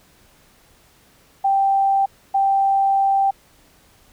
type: tone bursts at uneven times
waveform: sine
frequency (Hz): 784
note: G5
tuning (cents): 0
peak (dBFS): -14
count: 2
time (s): 1.44-2.06 / 2.34-3.31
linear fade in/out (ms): 10
effects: pink hiss -54 dBFS RMS until 4.12 s